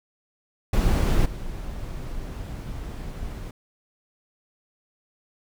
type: noise with level steps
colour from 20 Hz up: brown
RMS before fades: -19 / -33 dBFS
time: 0.73-3.51 s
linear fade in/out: 5 ms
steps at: 1.25 s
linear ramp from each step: 10 ms
effects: none

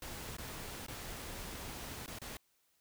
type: noise with dropouts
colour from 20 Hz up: pink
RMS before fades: -45 dBFS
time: 0.02-2.37 s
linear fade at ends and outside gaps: 2 ms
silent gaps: 0.368-0.383 / 0.865-0.882 / 2.062-2.078 / 2.187-2.216 s
effects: white hiss -75 dBFS RMS until 2.8 s

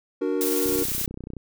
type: chord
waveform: triangle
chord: D augmented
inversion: none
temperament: equal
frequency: 293.7 / 370 / 466.2 Hz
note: D4 / F#4 / A#4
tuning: 0 / 0 / 0 cents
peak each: -25 dBFS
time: 0.21-0.84 s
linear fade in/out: 10 ms
type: noise with tremolo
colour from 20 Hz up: blue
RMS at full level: -26 dBFS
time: 0.41-1.06 s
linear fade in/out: 0 ms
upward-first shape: triangle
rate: 19 Hz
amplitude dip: 35%
type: click train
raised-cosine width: 3 ms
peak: -23 dBFS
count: 23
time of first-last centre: 0.66-1.367 s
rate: 31.1 Hz
effects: none

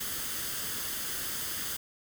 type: noise with comb filter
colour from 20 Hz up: white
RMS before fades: -35 dBFS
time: 0-1.77 s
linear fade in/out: 10 ms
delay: 0.62 ms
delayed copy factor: +0.5
effects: none

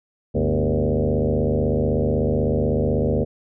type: tone with frequency modulation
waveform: sine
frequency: 165.8 Hz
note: E3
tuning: 10 cents sharp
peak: -17 dBFS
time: 0.34-3.25 s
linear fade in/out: 20 ms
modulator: 76.1 Hz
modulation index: 5.3
effects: none

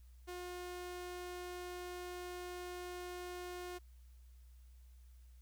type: tone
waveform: sawtooth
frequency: 357.7 Hz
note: F4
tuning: 41 cents sharp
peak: -40 dBFS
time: 0.27-3.79 s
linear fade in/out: 20 ms
effects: added 61 Hz sine -56 dBFS peak until 5.41 s + white hiss -75 dBFS RMS until 5.41 s

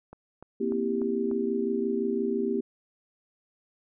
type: click train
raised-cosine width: 1 ms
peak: -30 dBFS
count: 5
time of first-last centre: 0.13-1.313 s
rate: 3.38 Hz
type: chord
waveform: sine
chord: C dominant seventh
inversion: third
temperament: just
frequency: 235.5 / 261.6 / 327 / 392.4 Hz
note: Bb3 / C4 / E4 / G4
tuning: +18 / 0 / -14 / +2 cents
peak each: -30 / -33 / -34 / -28 dBFS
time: 0.6-2.61 s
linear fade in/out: 10 ms
effects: none

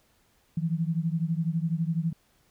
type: beating tone pair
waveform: sine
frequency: 160.5 / 172.5 Hz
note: E3 / F3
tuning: -46 / -21 cents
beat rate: 12 Hz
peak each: -27 / -29 dBFS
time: 0.57-2.13 s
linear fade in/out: 5 ms
effects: pink hiss -66 dBFS RMS until 2.5 s

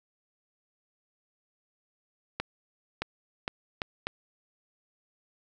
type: accelerating click train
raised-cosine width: 0.3 ms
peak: -14 dBFS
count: 5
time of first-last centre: 2.4-4.07 s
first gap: 620 ms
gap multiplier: 0.74
effects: none

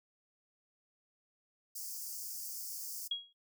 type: high-pass noise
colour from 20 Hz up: white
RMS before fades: -43 dBFS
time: 1.75-3.08 s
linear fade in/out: 10 ms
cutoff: 4700 Hz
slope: 96 dB/octave
type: tone with exponential decay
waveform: sine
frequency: 3300 Hz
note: G#7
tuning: 12 cents flat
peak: -29 dBFS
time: 3.11-3.33 s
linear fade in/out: 5 ms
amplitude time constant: 46 ms
effects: noise-tail reverb RT60 0.1 s tail -17 dB re dry

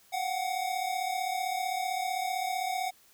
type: tone pair together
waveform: square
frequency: 716.4 / 752 Hz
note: F5 / F#5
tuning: +44 / +28 cents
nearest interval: minor second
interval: 84 cents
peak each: -35 / -32 dBFS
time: 0.12-2.91 s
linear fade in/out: 20 ms
effects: white hiss -61 dBFS RMS until 3.13 s

